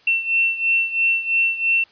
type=beating tone pair; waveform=sine; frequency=2700 / 2703 Hz; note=E7 / E7; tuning=+41 / +43 cents; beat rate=3 Hz; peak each=-18 / -22 dBFS; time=0.07-1.84 s; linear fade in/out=5 ms; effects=white hiss -53 dBFS RMS until 1.91 s + resampled to 11025 Hz